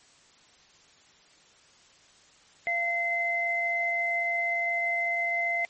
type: tone pair together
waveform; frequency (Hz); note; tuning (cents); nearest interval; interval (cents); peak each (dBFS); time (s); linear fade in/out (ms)
sine; 688.5 / 2061; F5 / C7; -25 / -27; octave + perfect fifth; 1898; -31 / -26; 2.67-5.65; 0
effects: white hiss -58 dBFS RMS until 5.69 s + MP3 32 kbps